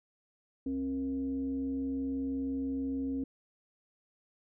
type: tone with frequency modulation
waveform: sine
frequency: 268.7 Hz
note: C4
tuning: 46 cents sharp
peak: -31 dBFS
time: 0.66-3.24 s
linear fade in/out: 5 ms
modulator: 201 Hz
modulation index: 0.4
effects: none